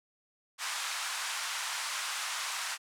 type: band-pass noise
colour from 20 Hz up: pink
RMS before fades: -36 dBFS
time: 0.58-2.78 s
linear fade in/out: 50 ms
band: 980 to 9700 Hz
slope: 24 dB/octave
effects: none